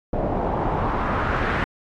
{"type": "noise with low-pass filter sweep", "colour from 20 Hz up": "pink", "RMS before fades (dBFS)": -23, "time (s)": [0.13, 1.64], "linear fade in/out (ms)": 0, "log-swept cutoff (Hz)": [620, 1800], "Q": 2, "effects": ["AAC 48 kbps"]}